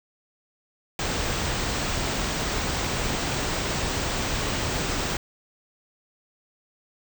pink band-stop noise, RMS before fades -27 dBFS, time 0.99-5.17 s, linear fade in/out 2 ms, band 8500 to 16000 Hz, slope 96 dB/octave, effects none

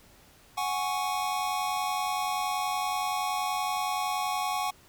square chord, F# suspended second, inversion none, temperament equal, 740 / 830.6 / 1108.7 Hz, F#5 / G#5 / C#6, 0 / 0 / 0 cents, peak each -33 dBFS, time 0.57-4.71 s, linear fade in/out 10 ms, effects pink hiss -57 dBFS RMS until 4.88 s

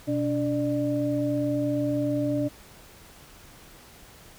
sine tone cluster, 124.5 / 289.5 / 596 Hz, B2 / D4 / D5, +14 / -25 / +25 cents, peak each -31 / -25 / -29 dBFS, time 0.07-2.49 s, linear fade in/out 20 ms, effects pink hiss -50 dBFS RMS until 4.38 s

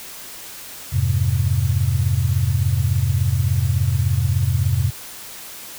sine chord, F minor, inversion none, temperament equal, 87.31 / 103.83 / 130.81 Hz, F2 / Ab2 / C3, 0 / 0 / 0 cents, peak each -20 dBFS, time 0.92-4.91 s, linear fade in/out 20 ms, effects white hiss -36 dBFS RMS until 5.78 s

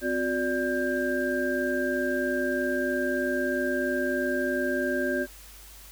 sine tone cluster, 258.9 / 362 / 585 / 1590 Hz, C4 / F#4 / D5 / G6, -18 / -38 / -7 / +24 cents, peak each -30 dBFS, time 0.01-5.27 s, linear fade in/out 50 ms, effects added 50 Hz sine -49 dBFS peak until 5.91 s + white hiss -49 dBFS RMS until 5.91 s

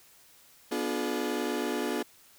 35% pulse chord, B diminished seventh, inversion none, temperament just, 246.9 / 296.3 / 355.6 / 426.7 Hz, B3 / D4 / F4 / Ab4, 0 / +15 / +31 / +47 cents, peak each -33 dBFS, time 0.71-2.03 s, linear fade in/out 10 ms, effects white hiss -58 dBFS RMS until 2.38 s

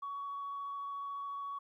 sine tone with vibrato, 1123 Hz, C#6, 22 cents sharp, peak -37 dBFS, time 0.02-1.59 s, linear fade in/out 10 ms, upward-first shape triangle, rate 14 Hz, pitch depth 9 cents each way, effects tanh soft clip ceiling -34 dBFS + 13-bit

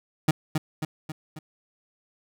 30% pulse tone with echo, 155.56 Hz, D#3, in tune, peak -14 dBFS, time 0.28-0.31 s, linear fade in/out 5 ms, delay 270 ms, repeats 4, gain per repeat -5 dB, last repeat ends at 1.39 s, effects none

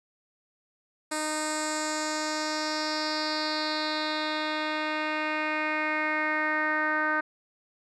10% pulse tone with low-pass filter sweep, 307.7 Hz, D#4, 19 cents flat, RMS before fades -29 dBFS, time 1.11-7.21 s, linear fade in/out 10 ms, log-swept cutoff 8900 to 1600 Hz, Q 3.8, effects none

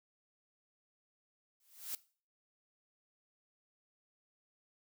blue noise with exponential growth, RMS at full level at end -37 dBFS, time 1.6-1.95 s, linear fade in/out 2 ms, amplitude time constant 76 ms, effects noise-tail reverb RT60 0.4 s tail -19 dB re dry

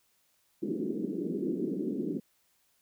white band-pass noise, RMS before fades -33 dBFS, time 0.62-2.2 s, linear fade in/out 10 ms, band 180 to 390 Hz, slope 48 dB/octave, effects white hiss -71 dBFS RMS until 2.81 s

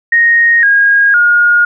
sine tone with pitch steps, 1864.7 / 1632.7 / 1429.6 Hz, A#6 / G#6 / F6, 0 / -30 / +40 cents, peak -5 dBFS, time 0.12-1.65 s, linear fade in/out 5 ms, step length 510 ms, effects none

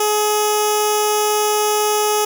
10% pulse tone with notch filter, 422 Hz, G#4, 28 cents sharp, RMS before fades -17 dBFS, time 0-2.25 s, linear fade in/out 5 ms, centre 1900 Hz, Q 0.69, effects none

